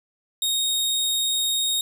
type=tone; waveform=sawtooth; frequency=3729 Hz; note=A#7; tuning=in tune; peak=-18 dBFS; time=0.42-1.81 s; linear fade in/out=2 ms; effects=none